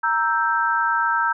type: chord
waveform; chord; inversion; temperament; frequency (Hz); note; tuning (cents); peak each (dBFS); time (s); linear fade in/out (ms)
sine; E diminished; second; equal; 932.3 / 1318.5 / 1568; Bb5 / E6 / G6; 0 / 0 / 0; -22; 0.03-1.33; 10
effects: none